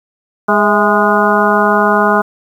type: harmonic tone with a mistuned harmonic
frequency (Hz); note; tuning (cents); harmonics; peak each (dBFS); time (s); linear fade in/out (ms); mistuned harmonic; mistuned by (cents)
206.6; G#3; -9; 1 / 2 / 3 / 4 / 5 / 6 / 7; -16 / -16 / -16 / -16 / -16 / -16 / -16; 0.48-2.22; 10; 3; +70
effects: 7-bit